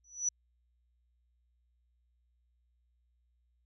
sine tone with exponential growth, 5920 Hz, F#8, in tune, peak -25 dBFS, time 0.04-0.29 s, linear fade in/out 5 ms, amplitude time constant 53 ms, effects added 60 Hz sine -70 dBFS peak until 3.65 s

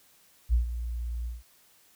sine tone with ADSR envelope, 58.9 Hz, A#1, 19 cents sharp, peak -18 dBFS, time 0.49-1.43 s, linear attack 44 ms, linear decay 120 ms, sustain -12 dB, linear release 170 ms, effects white hiss -61 dBFS RMS until 1.95 s

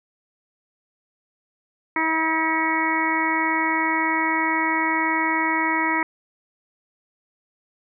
harmonic tone with a mistuned harmonic, 320.6 Hz, E4, 48 cents flat, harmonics 1 / 2 / 3 / 4 / 5 / 6 / 7, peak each -26 / -36 / -24 / -29 / -34 / -25 / -26 dBFS, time 1.96-6.03 s, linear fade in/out 2 ms, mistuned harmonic 7, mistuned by -20 cents, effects none

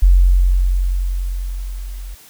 sine tone with level ramp, 45.23 Hz, F#1, 39 cents flat, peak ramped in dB -5 to -27 dBFS, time 0.02-2.15 s, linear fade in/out 10 ms, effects white hiss -44 dBFS RMS until 2.29 s

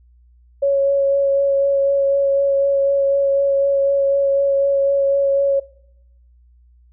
sine tone with vibrato, 554.4 Hz, C#5, in tune, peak -13 dBFS, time 0.62-5.6 s, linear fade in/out 10 ms, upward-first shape sine, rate 4 Hz, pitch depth 11 cents each way, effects noise-tail reverb RT60 0.8 s tail -21 dB re dry + added 60 Hz sine -48 dBFS peak until 6.92 s

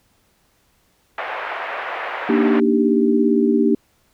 pink band-pass noise, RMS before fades -27 dBFS, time 1.18-2.6 s, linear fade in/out 2 ms, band 570 to 2300 Hz, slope 24 dB/octave
sine chord, Eb major seventh, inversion second, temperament equal, 233.1 / 293.7 / 311.1 / 392 Hz, Bb3 / D4 / Eb4 / G4, 0 / 0 / 0 / 0 cents, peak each -17 / -19 / -22 / -18 dBFS, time 2.29-3.75 s, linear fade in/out 5 ms
effects pink hiss -61 dBFS RMS until 4.13 s

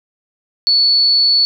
sine tone, 4435 Hz, C#8, in tune, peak -9 dBFS, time 0.67-1.45 s, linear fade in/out 0 ms, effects none

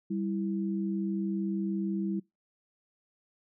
sine tone pair together, 196 / 329.6 Hz, G3 / E4, 0 / 0 cents, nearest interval major sixth, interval 900 cents, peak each -30 / -34 dBFS, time 0.1-2.2 s, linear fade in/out 10 ms, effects noise-tail reverb RT60 0.2 s tail -24 dB re dry

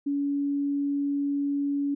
sine tone, 283.3 Hz, C#4, 38 cents sharp, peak -24 dBFS, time 0.06-1.95 s, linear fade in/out 10 ms, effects none

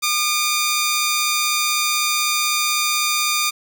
10% pulse tone pair together, 1212 / 2288 Hz, D#6 / D7, -46 / -46 cents, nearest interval major seventh, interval 1100 cents, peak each -10 / -16 dBFS, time 0.02-3.51 s, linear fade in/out 20 ms, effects 8-bit

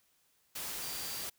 sine tone in noise, 4699 Hz, D8, in tune, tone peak -46 dBFS, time 0.82-1.25 s, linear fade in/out 10 ms, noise white, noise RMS -40 dBFS, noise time 0.55-1.3 s, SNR -9 dB, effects white hiss -72 dBFS RMS until 1.38 s

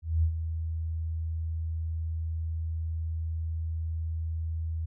sine tone with ADSR envelope, 81 Hz, E2, 30 cents flat, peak -20 dBFS, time 0.02-4.86 s, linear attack 210 ms, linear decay 82 ms, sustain -9 dB, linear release 11 ms, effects none

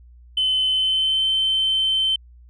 sine tone with pitch glide, 3047 to 3088 Hz, G7 to G7, -50 to -27 cents, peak -16 dBFS, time 0.37-2.16 s, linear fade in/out 5 ms, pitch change +23 cents, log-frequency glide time 0.69-1.26 s, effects tanh soft clip ceiling -13 dBFS + added 60 Hz sine -44 dBFS peak until 2.49 s

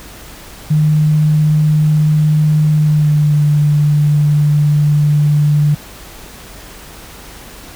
sine tone with pitch glide, 152.7 to 148.01 Hz, D#3 to D3, -32 to +14 cents, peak -8 dBFS, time 0.7-5.75 s, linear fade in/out 10 ms, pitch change -54 cents, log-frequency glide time 2.72-3.41 s, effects added 50 Hz sine -40 dBFS peak until 7.75 s + pink hiss -35 dBFS RMS until 7.75 s

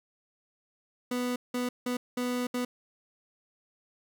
30% pulse tone bursts at uneven times, 247.2 Hz, B3, 2 cents sharp, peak -26 dBFS, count 5, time 1.11-1.36 / 1.54-1.69 / 1.86-1.97 / 2.17-2.47 / 2.54-2.65 s, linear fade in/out 5 ms, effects none

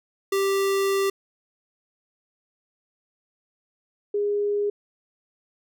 square / sine tone pair in turn, 392 / 410.6 Hz, G4 / G#4, 0 / -20 cents, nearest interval minor second, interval 80 cents, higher second, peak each -21 dBFS, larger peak neither, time 0.32-1.1 / 4.14-4.7 s, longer first, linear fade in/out 5 ms, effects none

